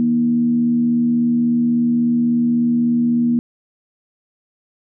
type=tone with frequency modulation; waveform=sine; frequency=238.2 Hz; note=A#3; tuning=38 cents sharp; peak=-13 dBFS; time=0-3.39 s; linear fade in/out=0 ms; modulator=76.4 Hz; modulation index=0.32; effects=none